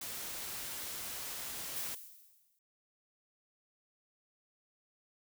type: noise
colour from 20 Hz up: white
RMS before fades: -42 dBFS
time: 0.01-1.95 s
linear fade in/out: 5 ms
type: noise with exponential decay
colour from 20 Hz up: violet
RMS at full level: -38 dBFS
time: 1.76-2.59 s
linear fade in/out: 2 ms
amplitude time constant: 180 ms
effects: none